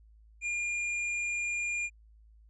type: tone with hard clipping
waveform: triangle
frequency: 2411 Hz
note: D7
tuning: 45 cents sharp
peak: -32 dBFS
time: 0.41-1.9 s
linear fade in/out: 50 ms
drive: 13 dB
effects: added 54 Hz sine -55 dBFS peak until 2.49 s + resampled to 24000 Hz